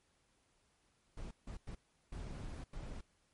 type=noise bursts at uneven times; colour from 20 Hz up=brown; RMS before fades=-45 dBFS; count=5; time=1.17-1.31 / 1.47-1.57 / 1.67-1.75 / 2.12-2.64 / 2.73-3.01 s; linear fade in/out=5 ms; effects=pink hiss -75 dBFS RMS until 3.33 s + MP3 48 kbps